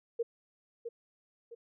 sine tone with echo, 466.2 Hz, A#4, in tune, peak -28 dBFS, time 0.19-0.23 s, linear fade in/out 10 ms, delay 660 ms, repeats 2, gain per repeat -8 dB, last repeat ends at 1.55 s, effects none

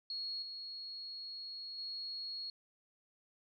sine tone with level steps, 4317 Hz, C#8, 47 cents flat, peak -38 / -43 / -40 dBFS, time 0.1-2.5 s, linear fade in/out 2 ms, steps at 0.42 / 1.78 s, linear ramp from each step 5 ms, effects none

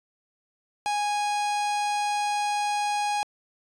45% pulse tone, 827 Hz, G#5, 8 cents flat, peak -24 dBFS, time 0.86-3.23 s, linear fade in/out 0 ms, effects resampled to 22050 Hz

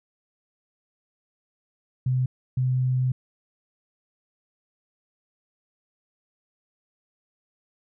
sine tone bursts at uneven times, 128 Hz, C3, 38 cents flat, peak -20 dBFS, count 2, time 2.06-2.26 / 2.57-3.12 s, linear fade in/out 5 ms, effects none

